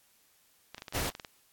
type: clicks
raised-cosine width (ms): 0.2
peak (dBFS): -24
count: 12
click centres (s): 0.746 / 0.781 / 0.821 / 0.882 / 0.925 / 0.963 / 1.002 / 1.057 / 1.101 / 1.151 / 1.198 / 1.248
type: noise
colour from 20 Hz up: pink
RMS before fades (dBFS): -33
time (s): 0.94-1.1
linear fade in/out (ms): 10
effects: white hiss -66 dBFS RMS until 1.52 s + AAC 64 kbps